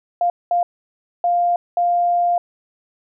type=tone bursts at uneven times; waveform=sine; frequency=700 Hz; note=F5; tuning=4 cents sharp; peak=-14 dBFS; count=4; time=0.21-0.3 / 0.51-0.63 / 1.24-1.56 / 1.77-2.38 s; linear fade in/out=2 ms; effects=none